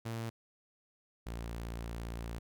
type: tone pair in turn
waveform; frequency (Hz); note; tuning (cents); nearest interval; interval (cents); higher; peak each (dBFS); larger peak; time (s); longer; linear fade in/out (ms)
sawtooth; 114.2 / 57.48; A#2 / A#1; -35 / -24; octave; 1189; first; -33 / -35; first; 0.05-0.3 / 1.26-2.39; second; 10
effects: none